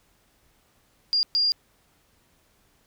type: tone bursts at uneven times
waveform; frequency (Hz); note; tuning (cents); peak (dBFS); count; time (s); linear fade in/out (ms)
sine; 4810; D8; +41; -19; 2; 1.13-1.23 / 1.35-1.52; 0
effects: pink hiss -64 dBFS RMS until 2.86 s